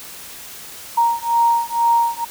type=beating tone pair; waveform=sine; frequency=932.3 / 934.4 Hz; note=A#5 / A#5; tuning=0 / +4 cents; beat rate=2.1 Hz; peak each=-17 dBFS; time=0.97-2.25 s; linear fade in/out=10 ms; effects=white hiss -36 dBFS RMS until 2.3 s